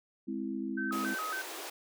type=chord; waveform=sine; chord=Ab augmented; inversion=none; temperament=equal; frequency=207.7 / 261.6 / 329.6 Hz; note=Ab3 / C4 / E4; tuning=0 / 0 / 0 cents; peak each=-38 / -37 / -38 dBFS; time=0.27-1.15 s; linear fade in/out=20 ms
type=tone with vibrato; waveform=sine; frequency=1396.9 Hz; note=F6; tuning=in tune; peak=-34 dBFS; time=0.77-1.42 s; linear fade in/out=10 ms; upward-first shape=square; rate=3.6 Hz; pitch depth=170 cents each way
type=high-pass noise; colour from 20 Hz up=pink; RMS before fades=-42 dBFS; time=0.92-1.7 s; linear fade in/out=5 ms; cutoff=300 Hz; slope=96 dB/octave
effects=none